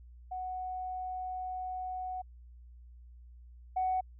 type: tone pair in turn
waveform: sine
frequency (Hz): 740 / 745.1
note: F#5 / F#5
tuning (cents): 0 / +12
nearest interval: unison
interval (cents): 12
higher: second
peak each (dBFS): -35 / -27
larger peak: second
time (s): 0.31-2.22 / 3.76-4.01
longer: first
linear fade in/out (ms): 10
effects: tanh soft clip ceiling -23 dBFS + added 60 Hz sine -50 dBFS peak until 4.19 s